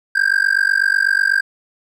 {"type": "tone with amplitude modulation", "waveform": "triangle", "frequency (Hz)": 1591, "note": "G6", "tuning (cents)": 25, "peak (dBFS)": -7, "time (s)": [0.15, 1.41], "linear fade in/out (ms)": 10, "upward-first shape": "sine", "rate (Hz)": 48.1, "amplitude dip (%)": 100, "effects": []}